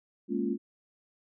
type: chord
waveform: sine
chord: Bb minor seventh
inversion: third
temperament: equal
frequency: 207.7 / 233.1 / 277.2 / 349.2 Hz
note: Ab3 / Bb3 / Db4 / F4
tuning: 0 / 0 / 0 / 0 cents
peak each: -33 dBFS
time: 0.28-0.58 s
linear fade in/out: 50 ms
effects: none